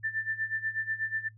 sine tone with tremolo, 1774 Hz, A6, 14 cents sharp, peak -27 dBFS, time 0.03-1.29 s, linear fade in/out 20 ms, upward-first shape sine, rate 8.2 Hz, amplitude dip 85%, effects noise-tail reverb RT60 0.1 s tail -19 dB re dry + added 108 Hz sine -51 dBFS peak until 1.37 s

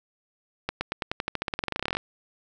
accelerating click train, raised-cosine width 0.3 ms, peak -11 dBFS, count 24, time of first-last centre 0.69-1.97 s, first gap 120 ms, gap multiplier 0.92, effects none

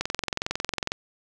click train, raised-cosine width 0.2 ms, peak -9 dBFS, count 21, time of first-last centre 0.01-0.919 s, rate 22 Hz, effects none

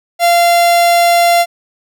45% pulse tone, 690 Hz, F5, 21 cents flat, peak -7 dBFS, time 0.19-1.46 s, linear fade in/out 50 ms, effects none

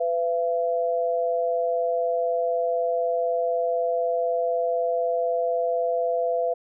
sine tone pair together, 502 / 678 Hz, B4 / E5, +28 / +49 cents, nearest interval perfect fourth, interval 521 cents, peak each -24 dBFS, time 0-6.54 s, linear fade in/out 10 ms, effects none

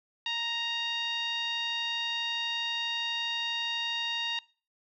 10% pulse tone with low-pass filter, 932.3 Hz, A#5, in tune, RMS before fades -32 dBFS, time 0.26-4.39 s, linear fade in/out 2 ms, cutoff 3400 Hz, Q 4.5, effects noise-tail reverb RT60 0.4 s tail -23 dB re dry

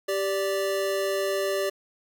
square tone pair together, 391.6 / 584 Hz, G4 / D5, -2 / -10 cents, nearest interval perfect fifth, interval 692 cents, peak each -28 dBFS, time 0.08-1.7 s, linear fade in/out 10 ms, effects none

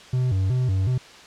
triangle tone with vibrato, 110 Hz, A2, in tune, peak -17 dBFS, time 0.13-0.98 s, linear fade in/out 5 ms, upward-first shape square, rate 2.7 Hz, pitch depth 250 cents each way, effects white hiss -45 dBFS RMS until 1.26 s + low-pass 5000 Hz 12 dB/octave

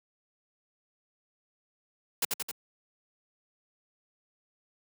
white noise with echo, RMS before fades -27 dBFS, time 2.22-2.25 s, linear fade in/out 5 ms, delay 88 ms, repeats 3, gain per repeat -3 dB, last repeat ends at 2.514 s, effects high-pass 150 Hz 12 dB/octave

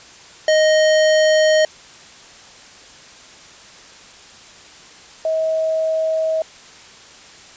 square / sine tone pair in turn, 622.3 / 638.7 Hz, D#5 / D#5, 0 / +45 cents, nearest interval unison, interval 45 cents, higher second, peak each -12 / -16 dBFS, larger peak first, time 0.48-1.65 / 5.25-6.42 s, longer neither, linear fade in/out 2 ms, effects white hiss -42 dBFS RMS until 7.56 s + resampled to 16000 Hz

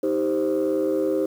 sine chord, C minor, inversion first, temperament just, 314 / 392.4 / 523.3 Hz, Eb4 / G4 / C5, +16 / +2 / 0 cents, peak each -23 dBFS, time 0.03-1.26 s, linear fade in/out 5 ms, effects tanh soft clip ceiling -15 dBFS + 8-bit

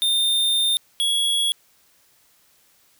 square tone pair in turn, 3625 / 3341 Hz, A#7 / G#7, -49 / +10 cents, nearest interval minor second, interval 141 cents, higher first, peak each -18 / -19 dBFS, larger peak first, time 0.02-0.77 / 1-1.52 s, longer first, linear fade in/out 0 ms, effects white hiss -59 dBFS RMS until 2.99 s

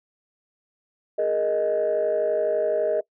sine chord, Ab suspended second, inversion none, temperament just, 415.3 / 467.2 / 623 Hz, Ab4 / Bb4 / Eb5, 0 / +4 / +2 cents, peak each -26 / -25 / -21 dBFS, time 1.18-3.01 s, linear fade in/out 10 ms, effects noise-tail reverb RT60 0.1 s tail -22 dB re dry + tanh soft clip ceiling -15 dBFS

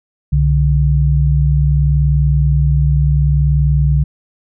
sine tone pair together, 64.8 / 145.47 Hz, C2 / D3, -16 / -16 cents, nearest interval octave + major second, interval 1400 cents, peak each -12 dBFS, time 0.32-4.04 s, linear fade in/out 10 ms, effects none

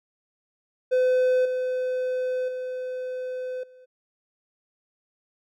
triangle tone with level steps, 508 Hz, B4, 49 cents sharp, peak -16 / -22 / -27 / -46 dBFS, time 0.91-3.86 s, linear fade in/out 20 ms, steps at 1.45 / 2.48 / 3.63 s, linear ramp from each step 5 ms, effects none

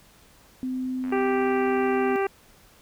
sine tone, 257 Hz, C4, 31 cents flat, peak -26 dBFS, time 0.63-2.16 s, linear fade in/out 0 ms
click train, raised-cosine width 0.5 ms, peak -29 dBFS, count 102, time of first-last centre 1.04-2.12 s, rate 93.5 Hz
harmonic tone, 392 Hz, G4, in tune, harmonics 1 / 2 / 3 / 4 / 5 / 6 / 7, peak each -23 / -29 / -33 / -35 / -37 / -39 / -40 dBFS, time 1.12-2.27 s, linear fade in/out 5 ms
effects pink hiss -55 dBFS RMS until 2.81 s

